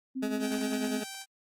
sine tone with pitch glide, 261.6 to 257.4 Hz, C4 to C4, 0 to -28 cents, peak -31 dBFS, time 0.15-1.01 s, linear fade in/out 20 ms, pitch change -28 cents, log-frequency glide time 0.74-0.8 s
20% pulse tone with tremolo, 211.2 Hz, G#3, 29 cents sharp, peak -25 dBFS, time 0.22-1.04 s, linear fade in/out 10 ms, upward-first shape sine, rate 10 Hz, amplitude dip 65%
5% pulse tone, 779 Hz, G5, 11 cents flat, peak -28 dBFS, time 0.39-1.26 s, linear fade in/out 50 ms
effects AAC 64 kbps

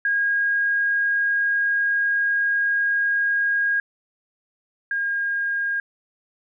sine tone pair in turn, 1632 / 1621.7 Hz, G#6 / G#6, -31 / -42 cents, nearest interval unison, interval 11 cents, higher first, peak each -18 / -21 dBFS, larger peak first, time 0.05-3.8 / 4.91-5.8 s, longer first, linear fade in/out 2 ms, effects none

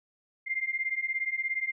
sine beating tone pair, 2093 / 2110 Hz, C7 / C7, 0 / +14 cents, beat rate 17 Hz, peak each -32 / -31 dBFS, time 0.46-1.72 s, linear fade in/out 20 ms, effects none

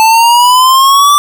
square exponential sweep, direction up, 876 to 1174.7 Hz, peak -4 dBFS, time 0-1.18 s, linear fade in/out 0 ms, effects none

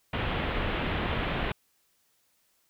pink low-pass noise, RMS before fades -30 dBFS, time 0.13-1.52 s, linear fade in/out 5 ms, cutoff 3400 Hz, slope 48 dB/octave, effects white hiss -70 dBFS RMS until 2.69 s

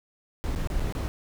brown noise with dropouts, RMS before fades -28 dBFS, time 0.44-1.08 s, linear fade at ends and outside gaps 0 ms, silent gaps 0.551-0.559 / 0.673-0.701 / 0.796-0.803 / 0.924-0.951 s, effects none

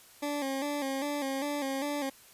20% pulse tone with vibrato, 280 Hz, C#4, 18 cents sharp, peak -26 dBFS, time 0.22-2.1 s, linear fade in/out 10 ms, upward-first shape square, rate 2.5 Hz, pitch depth 65 cents each way, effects white hiss -56 dBFS RMS until 2.33 s + resampled to 32000 Hz

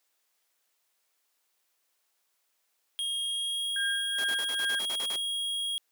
square tone with pitch glide, 3255 to 3283 Hz, G#7 to G#7, -36 to -21 cents, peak -30 dBFS, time 2.99-5.78 s, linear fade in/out 0 ms, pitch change +15 cents, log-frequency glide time 3.22-3.74 s
sine tone with tremolo, 1609 Hz, G6, 45 cents sharp, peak -28 dBFS, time 3.76-4.79 s, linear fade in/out 2 ms, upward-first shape sine, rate 2.4 Hz, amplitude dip 70%
pink noise bursts, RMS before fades -38 dBFS, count 10, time 4.18-5.162 s, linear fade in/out 5 ms, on 64 ms, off 38 ms
effects white hiss -75 dBFS RMS until 5.91 s + high-pass 400 Hz 12 dB/octave

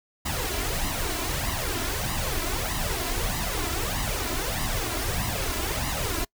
pink noise with flanger, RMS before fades -28 dBFS, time 0.25-6.25 s, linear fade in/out 10 ms, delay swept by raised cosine 1 to 3 ms, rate 1.6 Hz, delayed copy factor +0.7, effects noise-tail reverb RT60 0.1 s tail -25 dB re dry

